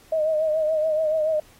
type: tone with vibrato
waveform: sine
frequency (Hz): 625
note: D#5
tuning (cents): +8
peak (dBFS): -19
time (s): 0.12-1.4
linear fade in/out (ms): 5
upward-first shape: triangle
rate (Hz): 7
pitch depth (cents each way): 60
effects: pink hiss -54 dBFS RMS until 1.59 s + AAC 48 kbps